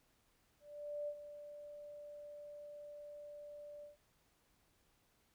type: tone with ADSR envelope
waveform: sine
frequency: 587.3 Hz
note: D5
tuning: in tune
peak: -38 dBFS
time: 0.6-3.97 s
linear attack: 480 ms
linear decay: 63 ms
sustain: -11 dB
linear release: 140 ms
effects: pink hiss -75 dBFS RMS until 5.34 s